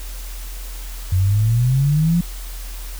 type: exponential sweep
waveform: sine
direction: up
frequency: 89.4 to 176.3 Hz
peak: -13 dBFS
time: 1.12-2.21 s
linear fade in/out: 5 ms
effects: added 42 Hz sine -28 dBFS peak until 2.99 s + white hiss -38 dBFS RMS until 2.99 s